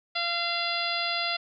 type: harmonic tone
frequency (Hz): 688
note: F5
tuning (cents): -26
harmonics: 1 / 2 / 3 / 4 / 5 / 6 / 7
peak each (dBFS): -34 / -34 / -34 / -34 / -34 / -34 / -34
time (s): 0.15-1.37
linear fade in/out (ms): 10
effects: none

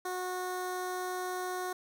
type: tone with notch filter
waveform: 15% pulse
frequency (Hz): 365.6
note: F#4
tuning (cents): -21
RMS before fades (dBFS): -36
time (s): 0.05-1.73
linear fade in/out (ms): 5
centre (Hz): 3000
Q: 1.5
effects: none

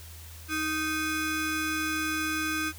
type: ring-modulated tone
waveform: 25% pulse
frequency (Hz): 932.3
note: A#5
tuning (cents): 0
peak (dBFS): -21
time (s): 0.48-2.73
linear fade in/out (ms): 50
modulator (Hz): 620
effects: added 81 Hz sine -44 dBFS peak until 2.78 s + white hiss -49 dBFS RMS until 2.78 s

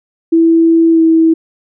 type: tone with pitch glide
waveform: sine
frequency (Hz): 329.6 to 324.7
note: E4 to E4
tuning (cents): 0 to -26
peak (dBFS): -5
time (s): 0.32-1.34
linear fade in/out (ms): 10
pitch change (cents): -26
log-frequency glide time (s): 0.91-1.01
effects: none

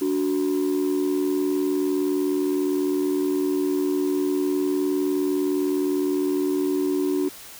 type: tone pair together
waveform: sine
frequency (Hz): 290.3 / 370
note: D4 / F#4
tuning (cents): -20 / 0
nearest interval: major third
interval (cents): 420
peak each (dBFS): -21 / -21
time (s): 0.01-7.29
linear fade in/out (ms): 10
effects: tanh soft clip ceiling -17 dBFS + white hiss -42 dBFS RMS until 7.59 s

